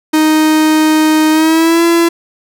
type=tone with pitch glide; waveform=45% pulse; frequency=311.1 to 337.3 Hz; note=D#4 to E4; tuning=0 to +40 cents; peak=-7 dBFS; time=0.13-2.09 s; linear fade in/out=10 ms; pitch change=+140 cents; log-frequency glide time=1.31-1.83 s; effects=none